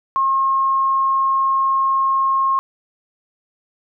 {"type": "tone", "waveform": "sine", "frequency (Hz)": 1076, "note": "C6", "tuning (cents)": 48, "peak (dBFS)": -14, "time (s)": [0.16, 2.59], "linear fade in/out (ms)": 0, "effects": []}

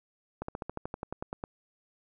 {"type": "slowing click train", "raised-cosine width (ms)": 1, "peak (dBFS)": -21, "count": 13, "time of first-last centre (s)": [0.42, 1.439], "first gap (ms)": 64, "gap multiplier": 1.05, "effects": []}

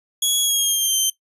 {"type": "tone with pitch glide", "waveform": "15% pulse", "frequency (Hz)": [3345, 3121], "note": ["G#7", "G7"], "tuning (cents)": [12, -8], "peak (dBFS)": -10, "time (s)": [0.22, 1.1], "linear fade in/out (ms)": 5, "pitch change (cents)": -120, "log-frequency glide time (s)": [0.41, 0.97], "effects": ["noise-tail reverb RT60 0.1 s tail -18 dB re dry", "resampled to 32000 Hz"]}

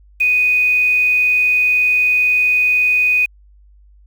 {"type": "tone with quantisation", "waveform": "sine", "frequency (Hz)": 2489, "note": "D#7", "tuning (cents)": 0, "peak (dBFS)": -11, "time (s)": [0.2, 3.26], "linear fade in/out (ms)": 10, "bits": 6, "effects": ["added 50 Hz sine -44 dBFS peak until 4.06 s"]}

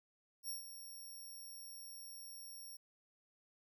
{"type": "tone with ADSR envelope", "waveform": "5% pulse", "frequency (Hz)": 5560, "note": "F8", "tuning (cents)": -9, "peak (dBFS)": -34, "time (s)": [0.43, 2.77], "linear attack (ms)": 61, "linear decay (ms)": 130, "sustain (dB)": -10, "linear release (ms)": 9, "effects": []}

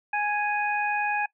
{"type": "harmonic tone", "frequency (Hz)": 830.6, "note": "G#5", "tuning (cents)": 0, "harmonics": [1, 2, 3], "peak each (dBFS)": [-26, -29, -30], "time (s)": [0.13, 1.26], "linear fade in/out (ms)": 5, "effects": ["noise-tail reverb RT60 0.1 s tail -21 dB re dry"]}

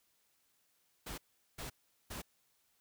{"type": "noise bursts", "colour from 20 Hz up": "pink", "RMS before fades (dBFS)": -44, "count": 3, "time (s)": [1.06, 2.22], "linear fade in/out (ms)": 10, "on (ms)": 120, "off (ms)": 400, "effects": ["white hiss -75 dBFS RMS until 2.8 s"]}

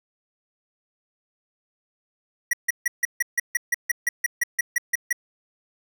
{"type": "tone bursts", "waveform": "square", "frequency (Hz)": 1926, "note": "B6", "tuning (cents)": -44, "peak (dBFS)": -19, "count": 16, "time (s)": [2.51, 5.128], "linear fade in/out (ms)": 5, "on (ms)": 23, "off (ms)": 150, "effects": []}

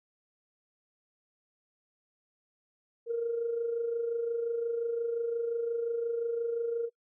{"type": "tone with amplitude modulation", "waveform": "sine", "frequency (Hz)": 466.2, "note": "A#4", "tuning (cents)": 0, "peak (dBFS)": -26, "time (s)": [3.06, 6.9], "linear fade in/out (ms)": 50, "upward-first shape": "sine", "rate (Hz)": 25.7, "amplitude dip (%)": 50, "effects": ["noise-tail reverb RT60 0.1 s tail -26 dB re dry", "tanh soft clip ceiling -22 dBFS"]}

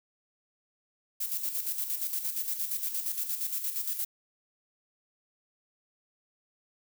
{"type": "noise with tremolo", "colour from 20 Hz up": "violet", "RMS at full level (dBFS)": -31, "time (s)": [1.2, 4.05], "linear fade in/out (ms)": 10, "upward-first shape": "square", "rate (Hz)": 8.6, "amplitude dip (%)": 55, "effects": []}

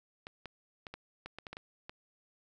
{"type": "clicks", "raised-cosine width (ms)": 0.3, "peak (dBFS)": -27, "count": 10, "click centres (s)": [0.269, 0.457, 0.868, 0.94, 1.26, 1.386, 1.468, 1.53, 1.569, 1.895], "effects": []}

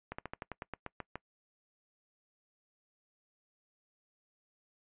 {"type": "slowing click train", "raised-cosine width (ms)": 0.5, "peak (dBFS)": -24, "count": 11, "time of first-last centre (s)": [0.12, 1.156], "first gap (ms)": 65, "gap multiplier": 1.1, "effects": ["noise-tail reverb RT60 0.1 s tail -23 dB re dry", "resampled to 8000 Hz"]}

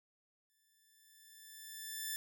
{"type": "tone with exponential growth", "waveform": "5% pulse", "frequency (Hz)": 1759, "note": "A6", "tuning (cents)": -1, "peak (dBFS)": -26, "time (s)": [0.5, 2.16], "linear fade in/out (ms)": 0, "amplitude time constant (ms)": 360, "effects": []}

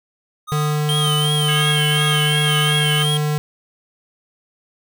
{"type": "tone with tremolo", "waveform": "square", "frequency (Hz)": 1240, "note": "D#6", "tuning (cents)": -6, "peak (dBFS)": -25, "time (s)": [0.47, 3.05], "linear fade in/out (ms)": 20, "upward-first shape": "sine", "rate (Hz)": 2, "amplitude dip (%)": 90}
{"type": "tone", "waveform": "square", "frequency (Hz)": 150, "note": "D3", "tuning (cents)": 37, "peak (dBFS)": -18, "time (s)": [0.52, 3.38], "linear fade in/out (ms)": 0}
{"type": "tone with vibrato", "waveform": "square", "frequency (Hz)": 3136, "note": "G7", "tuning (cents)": 0, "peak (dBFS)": -20, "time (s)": [0.89, 3.17], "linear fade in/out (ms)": 0, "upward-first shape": "triangle", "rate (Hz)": 2.8, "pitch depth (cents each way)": 86}
{"type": "harmonic tone", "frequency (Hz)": 547, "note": "C#5", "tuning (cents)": -23, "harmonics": [3, 4, 5, 6], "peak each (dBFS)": [-25, -27, -29, -31], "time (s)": [1.48, 3.03], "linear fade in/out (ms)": 10}
{"effects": []}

